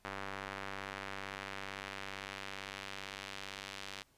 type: tone with band-pass filter sweep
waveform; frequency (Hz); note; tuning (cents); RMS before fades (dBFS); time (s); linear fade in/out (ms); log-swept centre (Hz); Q
square; 48.89; G1; -4; -45; 0.04-4.03; 10; 1500 to 3500; 0.96
effects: pink hiss -70 dBFS RMS until 4.17 s + resampled to 32000 Hz